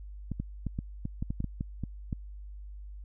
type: clicks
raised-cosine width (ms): 5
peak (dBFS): -20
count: 12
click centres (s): 0.317 / 0.4 / 0.667 / 0.789 / 1.054 / 1.225 / 1.305 / 1.404 / 1.443 / 1.609 / 1.837 / 2.128
effects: added 50 Hz sine -41 dBFS peak until 3.04 s